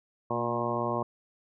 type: harmonic tone with a mistuned harmonic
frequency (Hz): 119.2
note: A#2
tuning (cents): +39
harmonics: 1 / 2 / 3 / 4 / 5 / 6 / 7 / 8 / 9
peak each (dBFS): -37 / -36 / -35 / -37 / -34 / -38 / -39 / -36 / -34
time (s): 0.3-1.03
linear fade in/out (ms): 5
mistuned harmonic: 2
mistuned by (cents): -43
effects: none